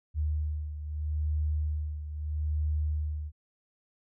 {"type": "beating tone pair", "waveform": "sine", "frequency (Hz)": [75.8, 76.58], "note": ["D#2", "D#2"], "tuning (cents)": [-45, -27], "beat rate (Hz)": 0.78, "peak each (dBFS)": [-29, -35], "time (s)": [0.14, 3.32], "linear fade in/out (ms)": 50, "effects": []}